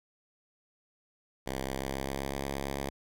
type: tone with pitch glide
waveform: 5% pulse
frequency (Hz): 66.4 to 68.98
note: C2 to C#2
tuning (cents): +26 to -8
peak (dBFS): -22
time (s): 1.46-2.9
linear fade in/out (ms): 10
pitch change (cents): +66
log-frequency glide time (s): 1.62-2.39
effects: none